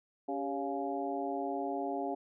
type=harmonic tone with a mistuned harmonic; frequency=140 Hz; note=C#3; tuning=18 cents sharp; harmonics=2 / 3 / 4 / 5 / 6; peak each=-38 / -39 / -42 / -37 / -42 dBFS; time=0.28-2.15 s; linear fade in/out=10 ms; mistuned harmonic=3; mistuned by=-90 cents; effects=none